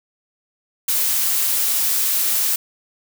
blue noise, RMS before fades -19 dBFS, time 0.88-2.56 s, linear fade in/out 5 ms, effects none

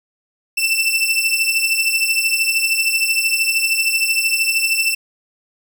sawtooth beating tone pair, 2661 / 2674 Hz, E7 / E7, +16 / +24 cents, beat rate 13 Hz, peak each -16 / -14 dBFS, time 0.57-4.95 s, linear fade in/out 10 ms, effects 8-bit

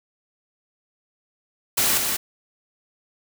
white noise with echo, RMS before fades -20 dBFS, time 1.77-1.98 s, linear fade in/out 10 ms, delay 190 ms, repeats 1, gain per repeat -4 dB, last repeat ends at 2.17 s, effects none

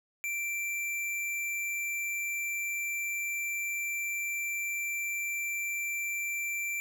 square tone, 2349 Hz, D7, in tune, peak -32 dBFS, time 0.24-6.8 s, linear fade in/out 0 ms, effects none

